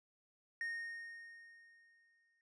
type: tone with exponential decay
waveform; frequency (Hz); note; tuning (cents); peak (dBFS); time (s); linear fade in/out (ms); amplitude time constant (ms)
triangle; 1850; A#6; -14; -36; 0.61-2.41; 1; 390
effects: noise-tail reverb RT60 0.1 s tail -22 dB re dry + resampled to 22050 Hz